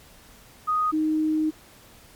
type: tone pair in turn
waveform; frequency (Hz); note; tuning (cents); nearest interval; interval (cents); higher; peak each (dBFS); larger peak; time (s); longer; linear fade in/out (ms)
sine; 1244.5 / 311.1; D#6 / D#4; 0 / 0; 2 octaves; 2400; first; -20; neither; 0.67-0.92 / 0.92-1.51; second; 20
effects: pink hiss -51 dBFS RMS until 2.15 s + MP3 96 kbps